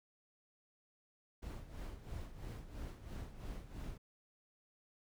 brown noise with tremolo, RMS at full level -44 dBFS, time 1.42-3.98 s, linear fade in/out 10 ms, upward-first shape sine, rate 3 Hz, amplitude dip 70%, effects none

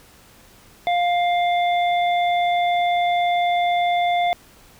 harmonic tone, 702 Hz, F5, 9 cents sharp, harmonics 1 / 3 / 5, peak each -17 / -27 / -31 dBFS, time 0.87-4.33 s, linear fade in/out 0 ms, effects pink hiss -50 dBFS RMS until 4.79 s

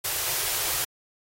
white band-stop noise, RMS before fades -27 dBFS, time 0.04-0.85 s, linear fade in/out 10 ms, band 150 to 340 Hz, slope 48 dB/octave, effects AAC 48 kbps

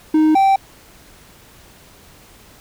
triangle tone pair in turn, 311.1 / 778.5 Hz, D#4 / G5, 0 / -12 cents, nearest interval octave + major third, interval 1588 cents, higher second, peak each -8 dBFS, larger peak neither, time 0.14-0.35 / 0.35-0.56 s, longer neither, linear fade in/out 5 ms, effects pink hiss -46 dBFS RMS until 2.6 s

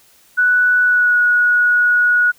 sine tone with pitch glide, 1480 to 1457.9 Hz, F#6 to F#6, 0 to -26 cents, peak -10 dBFS, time 0.37-2.32 s, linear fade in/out 20 ms, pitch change -26 cents, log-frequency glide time 0.83-1.18 s, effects white hiss -51 dBFS RMS until 2.38 s

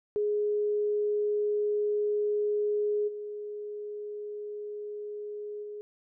sine tone with level steps, 417.1 Hz, G#4, 7 cents sharp, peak -25 / -35 / -37 dBFS, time 0.16-5.81 s, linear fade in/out 0 ms, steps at 3.07 / 5.62 s, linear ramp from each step 20 ms, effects none

